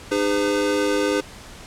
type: tone cluster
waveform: square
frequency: 303.1 / 406 / 508 Hz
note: D#4 / G#4 / B4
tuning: -45 / -39 / +49 cents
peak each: -24 dBFS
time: 0.11-1.21 s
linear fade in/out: 10 ms
effects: pink hiss -41 dBFS RMS until 1.66 s + low-pass 9000 Hz 12 dB/octave